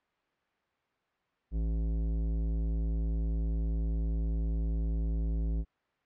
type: tone with tanh clipping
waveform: sine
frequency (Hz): 55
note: A1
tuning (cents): 0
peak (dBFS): -30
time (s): 1.51-5.65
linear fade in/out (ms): 50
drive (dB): 14
effects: white hiss -74 dBFS RMS until 6.05 s + low-pass 2000 Hz 12 dB/octave